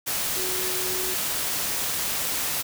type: tone in noise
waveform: sine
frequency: 370 Hz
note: F#4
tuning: in tune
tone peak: -33 dBFS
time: 0.36-1.15 s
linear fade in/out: 20 ms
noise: white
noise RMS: -27 dBFS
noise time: 0.06-2.63 s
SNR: -9 dB
effects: none